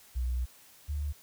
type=tone pair in turn; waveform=sine; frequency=61.74 / 73.15 Hz; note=B1 / D2; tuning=0 / -6 cents; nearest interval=minor third; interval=294 cents; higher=second; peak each=-28 / -30 dBFS; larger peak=first; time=0.15-0.46 / 0.88-1.13 s; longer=first; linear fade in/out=20 ms; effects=white hiss -57 dBFS RMS until 1.22 s